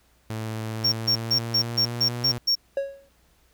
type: tone with pitch glide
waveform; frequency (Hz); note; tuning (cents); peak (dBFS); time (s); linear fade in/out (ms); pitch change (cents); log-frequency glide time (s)
sawtooth; 110.5 to 120.5; A2 to B2; +8 to -42; -25; 0.3-2.38; 0; +150; 0.7-2.11
type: tone bursts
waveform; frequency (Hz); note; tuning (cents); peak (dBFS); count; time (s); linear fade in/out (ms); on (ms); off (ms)
triangle; 5520; F8; -21; -17; 8; 0.84-2.554; 10; 83; 150
type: tone with exponential decay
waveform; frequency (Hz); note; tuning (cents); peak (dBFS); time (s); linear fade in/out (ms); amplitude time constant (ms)
triangle; 552; C#5; -7; -18; 2.77-3.09; 2; 68
effects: added 60 Hz sine -63 dBFS peak until 3.53 s + pink hiss -63 dBFS RMS until 3.53 s